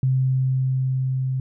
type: tone with level ramp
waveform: sine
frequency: 130.81 Hz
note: C3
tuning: in tune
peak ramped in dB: -16 to -21 dBFS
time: 0.03-1.4 s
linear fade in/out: 2 ms
effects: none